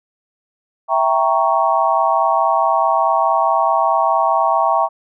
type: chord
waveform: sine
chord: E diminished seventh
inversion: none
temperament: equal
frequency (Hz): 659.3 / 784 / 932.3 / 1108.7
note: E5 / G5 / Bb5 / Db6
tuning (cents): 0 / 0 / 0 / 0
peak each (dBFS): -18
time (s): 0.88-4.89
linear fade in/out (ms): 50
effects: none